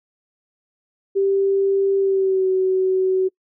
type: tone with pitch glide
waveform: sine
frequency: 392 to 375.8 Hz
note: G4 to F#4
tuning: 0 to +27 cents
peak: -15 dBFS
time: 1.15-3.29 s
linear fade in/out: 20 ms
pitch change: -73 cents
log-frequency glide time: 1.98-2.48 s
effects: noise-tail reverb RT60 0.1 s tail -25 dB re dry